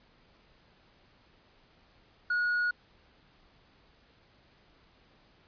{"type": "tone with hard clipping", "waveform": "triangle", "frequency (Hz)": 1450, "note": "F#6", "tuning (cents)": -35, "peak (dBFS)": -25, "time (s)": [2.3, 2.71], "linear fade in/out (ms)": 5, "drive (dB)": 1, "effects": ["pink hiss -63 dBFS RMS until 5.47 s", "resampled to 11025 Hz"]}